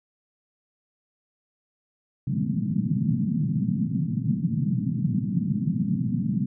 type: band-pass noise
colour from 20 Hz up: white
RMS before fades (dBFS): -25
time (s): 2.27-6.46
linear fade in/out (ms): 5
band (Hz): 120 to 230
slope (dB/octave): 48
effects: none